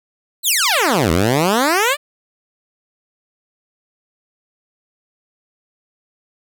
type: exponential two-way sweep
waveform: 10% pulse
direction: down then up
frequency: 4332 to 77.78 to 612 Hz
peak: -5 dBFS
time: 0.43-1.97 s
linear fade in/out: 50 ms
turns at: 1.11 s
effects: none